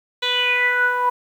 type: tone with low-pass filter sweep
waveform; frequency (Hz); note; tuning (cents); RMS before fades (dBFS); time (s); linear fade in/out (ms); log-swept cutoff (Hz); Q
10% pulse; 493.9; B4; 0; -19; 0.22-1.1; 10; 3900 to 990; 6.7
effects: 8-bit